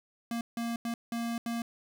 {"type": "tone bursts at uneven times", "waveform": "square", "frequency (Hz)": 233.1, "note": "A#3", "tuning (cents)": 0, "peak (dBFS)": -32, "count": 5, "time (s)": [[0.31, 0.41], [0.57, 0.76], [0.85, 0.94], [1.12, 1.38], [1.46, 1.62]], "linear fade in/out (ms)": 2, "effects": []}